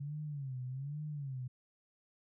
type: tone with vibrato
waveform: sine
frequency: 138.6 Hz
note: C#3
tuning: in tune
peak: -38 dBFS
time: 0-1.48 s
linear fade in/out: 10 ms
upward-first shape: sine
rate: 1.2 Hz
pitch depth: 160 cents each way
effects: none